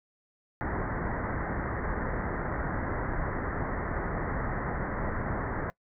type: low-pass noise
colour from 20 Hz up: pink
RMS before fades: -32 dBFS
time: 0.61-5.7 s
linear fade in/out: 0 ms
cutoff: 2000 Hz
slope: 96 dB/octave
effects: noise-tail reverb RT60 0.1 s tail -21 dB re dry